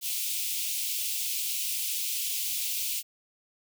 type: high-pass noise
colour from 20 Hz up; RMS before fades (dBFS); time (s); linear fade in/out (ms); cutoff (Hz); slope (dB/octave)
white; -31; 0.01-3.03; 50; 2400; 48
effects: none